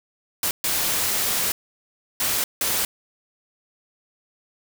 white noise bursts at uneven times, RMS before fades -23 dBFS, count 4, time 0.43-0.51 / 0.64-1.52 / 2.2-2.44 / 2.61-2.85 s, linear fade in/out 2 ms, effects none

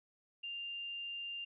sine tone, 2794 Hz, F7, in tune, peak -40 dBFS, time 0.43-1.45 s, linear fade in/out 10 ms, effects none

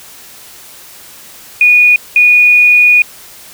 sine tone bursts at uneven times, 2458 Hz, D#7, 22 cents flat, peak -3 dBFS, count 2, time 1.61-1.96 / 2.16-3.02 s, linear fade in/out 2 ms, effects white hiss -35 dBFS RMS until 3.53 s

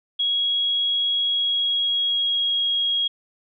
sine tone with pitch glide, 3316 to 3287 Hz, G#7 to G#7, -3 to -19 cents, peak -19 dBFS, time 0.19-3.08 s, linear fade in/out 10 ms, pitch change -16 cents, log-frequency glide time 1.24-2.67 s, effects none

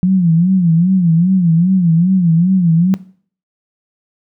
sine tone with vibrato, 175.9 Hz, F3, 13 cents sharp, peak -8 dBFS, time 0.03-2.94 s, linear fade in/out 0 ms, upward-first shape sine, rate 2.5 Hz, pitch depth 140 cents each way, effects noise-tail reverb RT60 0.5 s tail -19 dB re dry

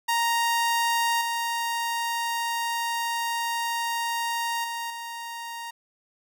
sawtooth tone with level steps, 932.3 Hz, A#5, in tune, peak -18 / -22 / -26 / -30 dBFS, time 0.08-5.71 s, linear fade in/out 10 ms, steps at 1.21 / 4.64 / 4.9 s, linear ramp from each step 2 ms, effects none

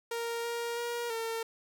sawtooth tone with pitch steps, 465.9 / 469.7 / 474.5 / 454 Hz, A#4 / A#4 / A#4 / A#4, -1 / +13 / +31 / -46 cents, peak -29 dBFS, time 0.11-1.43 s, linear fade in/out 5 ms, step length 330 ms, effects none

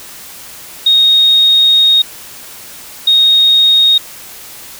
sine tone bursts at uneven times, 3729 Hz, A#7, in tune, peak -5 dBFS, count 2, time 0.86-2.02 / 3.07-3.98 s, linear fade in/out 5 ms, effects white hiss -32 dBFS RMS until 4.79 s

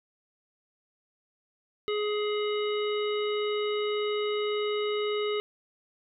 harmonic tone, 419.1 Hz, G#4, 16 cents sharp, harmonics 1 / 3 / 5 / 7 / 9, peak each -27 / -37 / -39 / -39 / -41 dBFS, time 1.88-5.4 s, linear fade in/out 0 ms, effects none

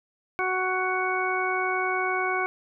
harmonic tone, 371.2 Hz, F#4, 6 cents sharp, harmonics 1 / 2 / 3 / 4 / 6, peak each -30 / -30 / -30 / -30 / -30 dBFS, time 0.39-2.46 s, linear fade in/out 0 ms, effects none

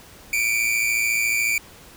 45% pulse tone pair together, 2292 / 2406 Hz, D7 / D7, -43 / +41 cents, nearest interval minor second, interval 84 cents, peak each -22 dBFS, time 0.33-1.58 s, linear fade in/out 2 ms, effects pink hiss -46 dBFS RMS until 1.96 s

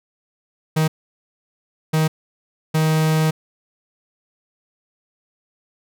45% pulse tone bursts at uneven times, 157.3 Hz, D#3, 19 cents sharp, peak -15 dBFS, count 3, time 0.76-0.88 / 1.93-2.08 / 2.74-3.31 s, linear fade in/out 10 ms, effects none

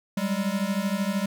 square beating tone pair, 191.4 / 204.4 Hz, G3 / G#3, -41 / -27 cents, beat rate 13 Hz, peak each -28 / -28 dBFS, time 0.17-1.26 s, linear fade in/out 5 ms, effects none

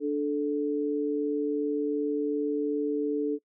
sine tone pair together, 293.7 / 436.4 Hz, D4 / A4, 0 / -14 cents, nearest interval perfect fifth, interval 686 cents, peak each -28 dBFS, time 0-3.39 s, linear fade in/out 50 ms, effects noise-tail reverb RT60 0.1 s tail -24 dB re dry

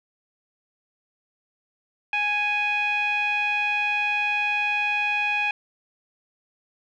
sawtooth tone with low-pass filter, 830 Hz, G#5, 1 cent flat, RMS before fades -24 dBFS, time 2.13-5.51 s, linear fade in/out 2 ms, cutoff 2600 Hz, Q 7.7, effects none

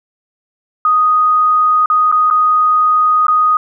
sine tone with dropouts, 1244.5 Hz, D#6, in tune, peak -8 dBFS, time 0.85-3.57 s, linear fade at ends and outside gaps 2 ms, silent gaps 1.859-1.9 / 2.116-2.124 / 2.302-2.309 / 3.268-3.282 s, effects none

